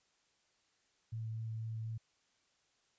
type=tone with vibrato; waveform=sine; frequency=111.8 Hz; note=A2; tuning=28 cents sharp; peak=-38 dBFS; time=1.12-1.98 s; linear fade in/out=10 ms; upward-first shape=sine; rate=4.1 Hz; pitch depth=9 cents each way; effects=white hiss -75 dBFS RMS until 2.98 s + resampled to 16000 Hz